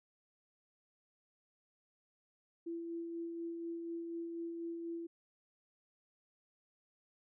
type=tone with tremolo; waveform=sine; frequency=335.9 Hz; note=E4; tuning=33 cents sharp; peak=-38 dBFS; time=2.66-5.07 s; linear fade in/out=10 ms; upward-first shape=sine; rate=4.1 Hz; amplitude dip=30%; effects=none